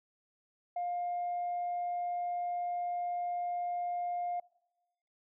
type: tone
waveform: sine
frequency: 706 Hz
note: F5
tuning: 19 cents sharp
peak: -31 dBFS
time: 0.76-4.4 s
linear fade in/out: 5 ms
effects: noise-tail reverb RT60 1.0 s tail -24 dB re dry + tanh soft clip ceiling -29 dBFS